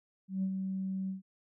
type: tone with ADSR envelope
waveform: sine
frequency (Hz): 190.5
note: G3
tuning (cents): -49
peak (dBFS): -27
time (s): 0.28-1.22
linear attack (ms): 150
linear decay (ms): 69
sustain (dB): -5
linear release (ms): 130
effects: tanh soft clip ceiling -25 dBFS